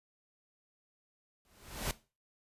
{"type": "noise with exponential growth", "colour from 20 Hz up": "pink", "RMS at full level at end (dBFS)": -32, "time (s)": [1.45, 1.91], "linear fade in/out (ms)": 0, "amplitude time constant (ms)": 100, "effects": ["noise-tail reverb RT60 0.3 s tail -17 dB re dry", "resampled to 32000 Hz"]}